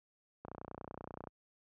click train, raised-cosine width 1 ms, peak -30 dBFS, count 26, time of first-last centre 0.45-1.272 s, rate 30.4 Hz, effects high-pass 60 Hz 12 dB/octave

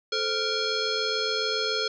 sine tone with frequency modulation, 2349 Hz, D7, in tune, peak -24 dBFS, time 0.12-1.88 s, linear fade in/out 5 ms, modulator 957 Hz, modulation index 2.8, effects none

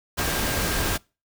sine tone in noise, 1600 Hz, G6, 35 cents sharp, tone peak -35 dBFS, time 0.17-0.98 s, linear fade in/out 20 ms, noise pink, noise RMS -25 dBFS, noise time 0.17-0.98 s, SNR -13 dB, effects noise-tail reverb RT60 0.3 s tail -25 dB re dry

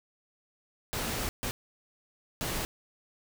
pink noise bursts at uneven times, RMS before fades -33 dBFS, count 3, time 0.93-1.29 / 1.43-1.51 / 2.41-2.65 s, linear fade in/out 0 ms, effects none

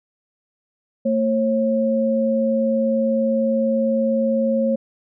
sine tone pair together, 226.1 / 542 Hz, A3 / C#5, +47 / -39 cents, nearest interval octave + minor third, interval 1514 cents, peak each -19 dBFS, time 1.05-4.76 s, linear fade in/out 10 ms, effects none

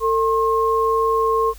sine tone pair together, 450.3 / 1071 Hz, A4 / C6, +40 / +40 cents, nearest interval octave + minor third, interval 1500 cents, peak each -18 dBFS, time 0-1.54 s, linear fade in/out 50 ms, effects added 50 Hz sine -38 dBFS peak until 1.58 s + white hiss -47 dBFS RMS until 1.58 s

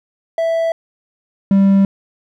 triangle tone pair in turn, 659.3 / 196.01 Hz, E5 / G3, 0 / 0 cents, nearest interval octave + major sixth, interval 2100 cents, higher first, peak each -12 / -6 dBFS, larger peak second, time 0.38-0.72 / 1.51-1.85 s, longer neither, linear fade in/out 2 ms, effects none

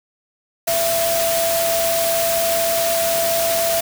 sine tone in noise, 669 Hz, E5, 25 cents sharp, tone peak -18 dBFS, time 0.67-3.81 s, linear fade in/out 10 ms, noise white, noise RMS -22 dBFS, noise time 0.67-3.81 s, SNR +1 dB, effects none

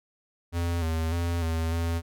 square tone with pitch steps, 85.5 / 80.9 / 85.4 / 81.6 / 83.8 Hz, F2 / E2 / F2 / E2 / E2, -36 / -32 / -38 / -17 / +29 cents, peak -26 dBFS, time 0.52-2.02 s, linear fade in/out 50 ms, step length 300 ms, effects none

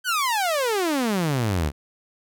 sawtooth exponential sweep, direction down, 1568 to 67.6 Hz, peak -17 dBFS, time 0.04-1.72 s, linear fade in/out 50 ms, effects none

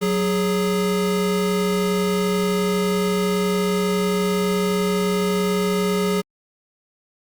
square tone pair together, 185.3 / 415.1 Hz, F#3 / G#4, +3 / -1 cents, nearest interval octave + major second, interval 1396 cents, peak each -22 dBFS, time 0.01-6.22 s, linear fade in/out 20 ms, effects Opus 48 kbps

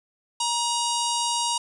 harmonic tone with a mistuned harmonic, 944 Hz, A#5, 22 cents sharp, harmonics 1 / 3 / 4 / 5 / 6 / 7 / 8 / 9 / 10, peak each -26 / -31 / -32 / -33 / -34 / -34 / -35 / -36 / -36 dBFS, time 0.4-1.58 s, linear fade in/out 5 ms, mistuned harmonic 3, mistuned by +23 cents, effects 9-bit

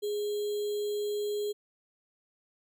sine tone with sample-and-hold, 415.3 Hz, G#4, in tune, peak -29 dBFS, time 0.02-1.53 s, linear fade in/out 20 ms, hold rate 3675 Hz, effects none

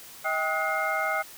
sine tone cluster, 635 / 787 / 1267 / 1459 / 2119 Hz, D#5 / G5 / D#6 / F#6 / C7, +35 / +7 / +31 / -25 / +21 cents, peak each -31 dBFS, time 0.24-1.23 s, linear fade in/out 20 ms, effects white hiss -46 dBFS RMS until 1.37 s

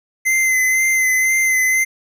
square tone with vibrato, 2059 Hz, C7, 28 cents flat, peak -14 dBFS, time 0.25-1.85 s, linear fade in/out 20 ms, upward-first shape sine, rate 2 Hz, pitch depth 24 cents each way, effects none

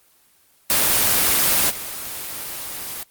white noise with level steps, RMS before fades -17 / -30 dBFS, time 0.7-3.03 s, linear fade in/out 0 ms, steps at 1.69 s, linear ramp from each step 20 ms, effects white hiss -57 dBFS RMS until 3.1 s + Opus 24 kbps

